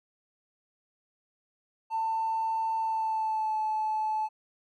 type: tone with pitch glide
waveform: triangle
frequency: 893 to 866.1 Hz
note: A5 to A5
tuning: +25 to -28 cents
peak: -23 dBFS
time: 1.9-4.29 s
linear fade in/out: 50 ms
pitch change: -53 cents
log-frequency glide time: 2.79-3.57 s
effects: tanh soft clip ceiling -24 dBFS